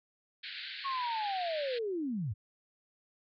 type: band-pass noise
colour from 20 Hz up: white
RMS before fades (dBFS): -43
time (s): 0.43-1.79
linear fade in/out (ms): 10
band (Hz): 1500 to 4500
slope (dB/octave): 96
type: linear sweep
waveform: sine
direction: down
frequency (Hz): 1110 to 87.31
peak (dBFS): -32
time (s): 0.84-2.34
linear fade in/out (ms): 20
effects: none